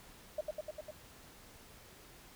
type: tone with echo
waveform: sine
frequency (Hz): 612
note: D#5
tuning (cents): -29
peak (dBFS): -32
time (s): 0.38-0.41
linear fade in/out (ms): 5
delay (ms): 100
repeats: 5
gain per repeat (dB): -2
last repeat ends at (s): 0.91
effects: pink hiss -57 dBFS RMS until 2.35 s